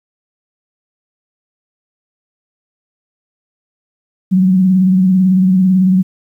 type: tone with vibrato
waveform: sine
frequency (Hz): 186.5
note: F#3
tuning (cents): +14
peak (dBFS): -7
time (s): 4.31-6.03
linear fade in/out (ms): 20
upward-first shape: sine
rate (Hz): 18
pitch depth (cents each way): 50
effects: 8-bit